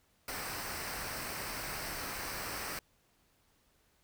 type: noise with comb filter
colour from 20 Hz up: pink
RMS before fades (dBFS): -40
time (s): 0.28-2.79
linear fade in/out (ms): 2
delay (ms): 0.29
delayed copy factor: -0.55
effects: pink hiss -71 dBFS RMS until 4.03 s